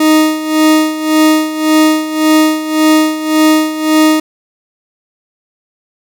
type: tone with tremolo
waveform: 40% pulse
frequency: 311.1 Hz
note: D#4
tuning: in tune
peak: -4 dBFS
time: 0-4.2 s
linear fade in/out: 5 ms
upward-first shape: sine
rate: 1.8 Hz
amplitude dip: 75%
effects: none